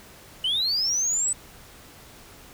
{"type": "linear sweep", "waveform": "sine", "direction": "up", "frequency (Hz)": [2924, 8060], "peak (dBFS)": -20, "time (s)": [0.44, 1.33], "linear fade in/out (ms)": 5, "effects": ["tanh soft clip ceiling -19 dBFS", "pink hiss -48 dBFS RMS until 2.53 s"]}